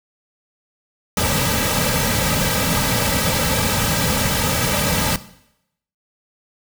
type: noise with comb filter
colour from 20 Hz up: pink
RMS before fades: -19 dBFS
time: 1.17-5.16 s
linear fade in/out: 2 ms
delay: 2.8 ms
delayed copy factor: -0.8
effects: noise-tail reverb RT60 0.8 s tail -17 dB re dry